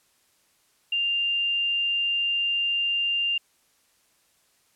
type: tone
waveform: sine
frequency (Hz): 2794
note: F7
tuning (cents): 0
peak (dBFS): -22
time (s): 0.92-3.38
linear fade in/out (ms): 5
effects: white hiss -65 dBFS RMS until 4.75 s + low-pass 12000 Hz 12 dB/octave